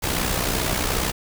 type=noise with amplitude modulation; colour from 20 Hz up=pink; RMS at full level=-21 dBFS; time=0.02-1.12 s; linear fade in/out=20 ms; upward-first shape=sine; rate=62.4 Hz; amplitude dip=55%; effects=none